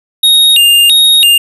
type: tone with vibrato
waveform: square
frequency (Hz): 3244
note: G#7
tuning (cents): -41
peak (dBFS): -4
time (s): 0.23-1.38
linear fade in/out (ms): 5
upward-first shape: square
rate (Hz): 1.5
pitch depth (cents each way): 250
effects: none

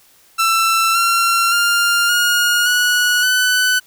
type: tone with pitch steps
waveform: sawtooth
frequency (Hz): 1336 / 1367.2 / 1399.2 / 1431.9 / 1465.4 / 1499.6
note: E6 / F6 / F6 / F6 / F#6 / F#6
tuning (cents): +23 / -37 / +3 / +43 / -17 / +23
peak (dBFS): -9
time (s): 0.38-3.8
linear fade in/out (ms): 20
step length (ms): 570
effects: white hiss -51 dBFS RMS until 3.86 s

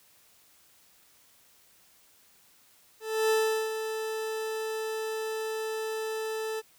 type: tone with ADSR envelope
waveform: 40% pulse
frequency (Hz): 439.4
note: A4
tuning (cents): -2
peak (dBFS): -21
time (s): 3-6.62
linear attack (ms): 300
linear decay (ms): 400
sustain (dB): -9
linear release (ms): 33
effects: white hiss -61 dBFS RMS until 6.78 s

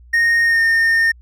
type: tone with pitch glide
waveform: triangle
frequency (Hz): 1854 to 1825.3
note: A#6 to A#6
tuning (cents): -10 to -37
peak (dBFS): -10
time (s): 0.13-1.12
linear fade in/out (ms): 10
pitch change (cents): -27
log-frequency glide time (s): 0.44-0.61
effects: added 60 Hz sine -41 dBFS peak until 1.21 s

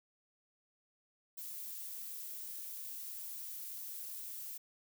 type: noise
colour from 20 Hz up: violet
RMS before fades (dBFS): -45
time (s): 1.37-4.58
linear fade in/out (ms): 10
effects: none

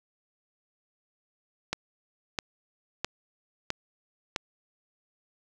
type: click train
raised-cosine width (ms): 0.2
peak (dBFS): -11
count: 5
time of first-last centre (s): 1.73-4.362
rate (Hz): 1.52
effects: none

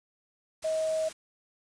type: tone in noise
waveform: sine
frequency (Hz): 635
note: D#5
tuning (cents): +35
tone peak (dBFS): -26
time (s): 0.64-1.09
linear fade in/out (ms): 10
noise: white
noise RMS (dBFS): -43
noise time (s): 0.62-1.13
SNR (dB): +14
effects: resampled to 22050 Hz

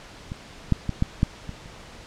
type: clicks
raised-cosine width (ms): 5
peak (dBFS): -19 / -6 / -12 / -8 / -6 / -21 / -29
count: 7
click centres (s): 0.319 / 0.723 / 0.893 / 1.024 / 1.231 / 1.493 / 1.659
effects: pink hiss -44 dBFS RMS until 2.06 s + low-pass 6000 Hz 12 dB/octave

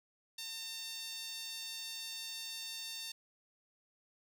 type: tone with high-pass filter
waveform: sawtooth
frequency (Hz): 906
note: A#5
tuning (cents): -50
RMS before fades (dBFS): -44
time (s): 0.38-3.12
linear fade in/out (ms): 5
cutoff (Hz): 3900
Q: 2.1
effects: none

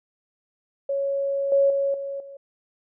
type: tone with level steps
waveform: sine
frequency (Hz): 554.4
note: C#5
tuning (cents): 0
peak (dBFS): -22 / -15 / -20 / -28 / -38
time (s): 0.89-2.37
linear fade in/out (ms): 5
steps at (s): 1.52 / 1.7 / 1.94 / 2.2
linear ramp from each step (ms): 2
effects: none

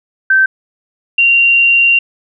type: tone pair in turn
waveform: sine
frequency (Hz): 1551 / 2764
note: G6 / F7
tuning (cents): -19 / -19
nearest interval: minor seventh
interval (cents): 1000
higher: second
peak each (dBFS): -6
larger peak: neither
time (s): 0.3-0.46 / 1.18-1.99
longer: second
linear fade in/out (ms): 5
effects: none

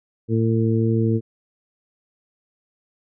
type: harmonic tone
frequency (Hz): 112.8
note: A2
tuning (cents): +44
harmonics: 1 / 2 / 3 / 4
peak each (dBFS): -19 / -22 / -24 / -26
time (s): 0.28-1.21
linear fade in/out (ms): 50
effects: none

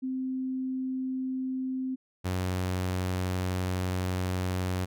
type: tone pair in turn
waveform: sine / sawtooth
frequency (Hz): 260 / 91.92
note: C4 / F#2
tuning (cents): -11 / -11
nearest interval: octave + tritone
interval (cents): 1800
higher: first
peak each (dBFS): -29 / -24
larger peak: second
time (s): 0.02-1.96 / 2.24-4.86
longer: second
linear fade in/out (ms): 20
effects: none

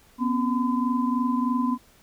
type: tone cluster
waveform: sine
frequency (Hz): 244.3 / 267.5 / 1015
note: B3 / C4 / B5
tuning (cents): -19 / +38 / +47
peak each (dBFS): -23 / -28 / -28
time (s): 0.18-1.78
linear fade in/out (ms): 50
effects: pink hiss -57 dBFS RMS until 2.02 s

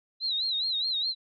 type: tone with vibrato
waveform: sine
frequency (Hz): 3962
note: B7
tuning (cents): +5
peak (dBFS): -26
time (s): 0.2-1.15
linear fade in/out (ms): 50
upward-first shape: sine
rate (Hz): 4.8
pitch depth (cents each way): 120
effects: none

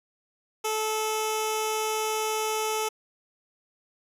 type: tone with notch filter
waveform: 10% pulse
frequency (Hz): 434.8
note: A4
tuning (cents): -21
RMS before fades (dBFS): -28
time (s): 0.64-2.89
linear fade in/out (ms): 10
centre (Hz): 1800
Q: 1.3
effects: resampled to 32000 Hz

